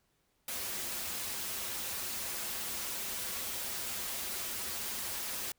white noise with comb filter, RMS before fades -38 dBFS, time 0.48-5.52 s, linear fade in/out 2 ms, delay 6.7 ms, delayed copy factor -0.5, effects pink hiss -75 dBFS RMS until 5.58 s

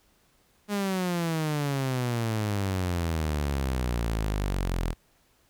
sawtooth exponential sweep, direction down, 208.1 to 40.52 Hz, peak -22 dBFS, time 0.68-4.95 s, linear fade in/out 50 ms, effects pink hiss -65 dBFS RMS until 5.49 s

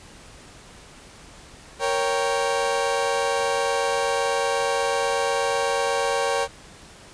30% pulse chord, G diminished, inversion first, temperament equal, 466.2 / 554.4 / 784 Hz, Bb4 / Db5 / G5, 0 / 0 / 0 cents, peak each -23 / -22 / -24 dBFS, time 1.79-6.48 s, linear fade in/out 50 ms, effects pink hiss -46 dBFS RMS until 7.13 s + resampled to 22050 Hz

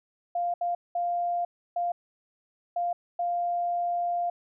sine tone bursts at uneven times, 698.5 Hz, F5, in tune, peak -25 dBFS, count 6, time 0.35-0.54 / 0.61-0.75 / 0.95-1.45 / 1.76-1.92 / 2.76-2.93 / 3.19-4.3 s, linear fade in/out 5 ms, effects none

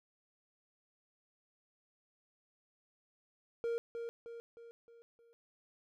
triangle tone with echo, 466.2 Hz, A#4, in tune, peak -31 dBFS, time 3.64-3.78 s, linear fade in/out 0 ms, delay 310 ms, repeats 5, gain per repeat -6 dB, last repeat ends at 5.33 s, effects none

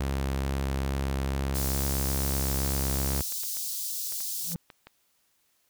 sawtooth tone with vibrato, 67.8 Hz, C#2, 38 cents flat, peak -23 dBFS, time 0-3.22 s, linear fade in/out 5 ms, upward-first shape sine, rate 2.3 Hz, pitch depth 10 cents each way
white high-pass noise, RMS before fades -33 dBFS, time 1.54-4.55 s, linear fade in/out 20 ms, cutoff 4300 Hz, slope 24 dB/octave
clicks, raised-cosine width 0.3 ms, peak -29 dBFS, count 11, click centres 2.658 / 2.9 / 3.125 / 3.323 / 3.435 / 3.57 / 4.123 / 4.205 / 4.519 / 4.702 / 4.87 s
triangle tone with exponential growth, 169.2 Hz, E3, 45 cents sharp, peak -25 dBFS, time 4.4-4.56 s, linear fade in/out 0 ms, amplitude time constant 33 ms
effects white hiss -70 dBFS RMS until 5.69 s

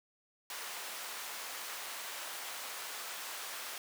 pink high-pass noise, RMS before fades -43 dBFS, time 0.5-3.78 s, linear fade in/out 2 ms, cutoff 860 Hz, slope 12 dB/octave, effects none

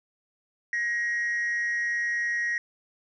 sine tone with amplitude modulation, 1891 Hz, A#6, 24 cents sharp, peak -20 dBFS, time 0.73-2.58 s, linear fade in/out 2 ms, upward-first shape sine, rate 223 Hz, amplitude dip 65%, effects tanh soft clip ceiling -22 dBFS

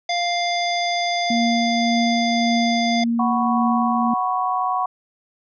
harmonic tone, 698.5 Hz, F5, in tune, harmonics 1 / 3 / 5 / 7 / 9, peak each -21 / -26 / -28 / -29 / -37 dBFS, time 0.09-3.04 s, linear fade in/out 5 ms
sine tone with tremolo, 233.1 Hz, A#3, in tune, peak -17 dBFS, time 1.3-4.14 s, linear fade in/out 5 ms, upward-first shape triangle, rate 1.8 Hz, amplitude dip 35%
sine chord, F# suspended fourth, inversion none, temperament equal, 740 / 987.8 / 1108.7 Hz, F#5 / B5 / C#6, 0 / 0 / 0 cents, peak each -22 / -25 / -23 dBFS, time 3.19-4.86 s, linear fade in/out 5 ms
effects none

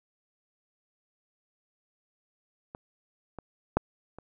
clicks, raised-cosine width 1 ms, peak -26 / -25 / -8 / -29 dBFS, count 4, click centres 2.749 / 3.387 / 3.77 / 4.186 s, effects none

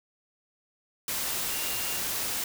sine tone in noise, 2794 Hz, F7, in tune, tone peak -40 dBFS, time 1.5-1.99 s, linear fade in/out 2 ms, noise white, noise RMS -31 dBFS, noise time 1.08-2.44 s, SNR -12 dB, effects none

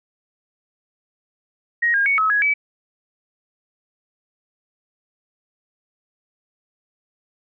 sine tone with pitch steps, 1882 / 1620 / 2226 / 1286 / 1669 / 2293 Hz, A#6 / G#6 / C#7 / E6 / G#6 / D7, +16 / -43 / +7 / -43 / +8 / -42 cents, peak -15 dBFS, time 1.82-2.54 s, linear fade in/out 10 ms, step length 120 ms, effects none

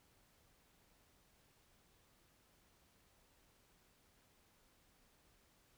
silence, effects pink hiss -72 dBFS RMS until 5.77 s

